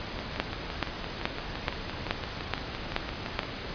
two click trains, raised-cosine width 0.3 ms, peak -9 / -18 dBFS, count 8 / 20, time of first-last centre 0.4-3.391 / 0.19-3.432 s, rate 2.34 / 5.86 Hz, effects pink hiss -37 dBFS RMS until 3.74 s + resampled to 11025 Hz

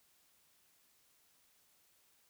silence, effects white hiss -71 dBFS RMS until 2.29 s

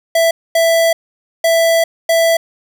square tone bursts at uneven times, 662 Hz, E5, 7 cents sharp, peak -10 dBFS, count 4, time 0.15-0.31 / 0.55-0.93 / 1.44-1.84 / 2.09-2.37 s, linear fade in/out 5 ms, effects none

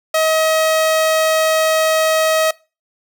sawtooth tone, 635 Hz, D#5, 35 cents sharp, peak -9 dBFS, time 0.14-2.51 s, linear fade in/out 5 ms, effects noise-tail reverb RT60 0.3 s tail -22 dB re dry

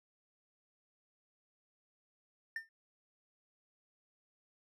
triangle tone with exponential decay, 1803 Hz, A6, 42 cents sharp, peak -32 dBFS, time 2.56-2.69 s, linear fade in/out 2 ms, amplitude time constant 27 ms, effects none

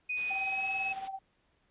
sine tone with pitch glide, 2489 to 2574 Hz, D#7 to E7, 0 to -42 cents, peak -31 dBFS, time 0.09-0.93 s, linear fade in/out 10 ms, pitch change +58 cents, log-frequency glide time 0.28-0.69 s
white noise, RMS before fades -45 dBFS, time 0.16-1.09 s, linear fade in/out 20 ms
sine tone with tremolo, 773 Hz, G5, 24 cents flat, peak -34 dBFS, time 0.3-1.19 s, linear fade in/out 10 ms, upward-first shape sine, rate 18 Hz, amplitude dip 65%
effects pink hiss -72 dBFS RMS until 1.7 s + resampled to 8000 Hz

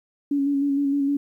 sine tone with vibrato, 280.9 Hz, C#4, 23 cents sharp, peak -19 dBFS, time 0.31-1.17 s, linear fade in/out 5 ms, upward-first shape square, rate 6.5 Hz, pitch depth 24 cents each way, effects 10-bit

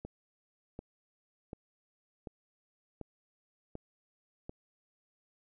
click train, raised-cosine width 2 ms, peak -28 dBFS, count 7, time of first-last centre 0.05-4.494 s, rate 1.35 Hz, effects none

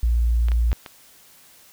sine tone, 58.27 Hz, A#1, in tune, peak -16 dBFS, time 0.03-0.73 s, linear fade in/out 0 ms
clicks, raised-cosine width 0.3 ms, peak -19 dBFS, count 4, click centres 0.485 / 0.518 / 0.717 / 0.862 s
effects white hiss -51 dBFS RMS until 1.72 s

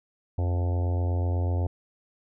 harmonic tone, 88.1 Hz, F2, 16 cents sharp, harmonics 1 / 3 / 4 / 5 / 6 / 7 / 8 / 9 / 10, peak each -23 / -38 / -40 / -42 / -41 / -44 / -42 / -48 / -47 dBFS, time 0.38-1.67 s, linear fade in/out 5 ms, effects none

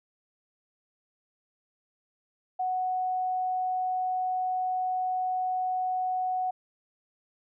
sine tone, 740 Hz, F#5, in tune, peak -26 dBFS, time 2.59-6.51 s, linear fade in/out 10 ms, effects none

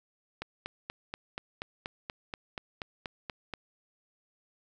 click train, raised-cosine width 0.3 ms, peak -20 dBFS, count 14, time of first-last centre 0.42-3.538 s, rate 4.17 Hz, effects none

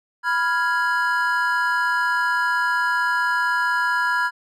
triangle chord, F diminished, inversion second, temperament equal, 987.8 / 1396.9 / 1661.2 Hz, Cb6 / F6 / Ab6, 0 / 0 / 0 cents, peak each -21 dBFS, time 0.23-4.31 s, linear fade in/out 50 ms, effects none

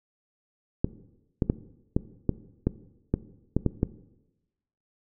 clicks, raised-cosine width 3 ms, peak -9 dBFS, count 10, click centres 0.845 / 1.422 / 1.499 / 1.965 / 2.293 / 2.67 / 3.14 / 3.566 / 3.663 / 3.831 s, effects noise-tail reverb RT60 1.0 s tail -17 dB re dry

